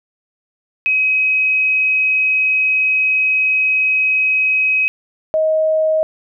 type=tone pair in turn; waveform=sine; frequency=2537 / 629.7 Hz; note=D#7 / D#5; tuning=+33 / +21 cents; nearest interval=2 octaves; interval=2412 cents; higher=first; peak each=-12 dBFS; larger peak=neither; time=0.86-4.88 / 5.34-6.03 s; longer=first; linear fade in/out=0 ms; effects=none